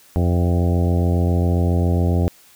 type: harmonic tone with a mistuned harmonic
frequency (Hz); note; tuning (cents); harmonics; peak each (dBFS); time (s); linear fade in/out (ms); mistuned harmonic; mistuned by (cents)
87.31; F2; 0; 1 / 2 / 3 / 4 / 5 / 6 / 7 / 8 / 9; -16 / -22 / -26 / -28 / -30 / -32 / -33 / -34 / -35; 0.16-2.28; 0; 8; -34
effects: white hiss -50 dBFS RMS until 2.55 s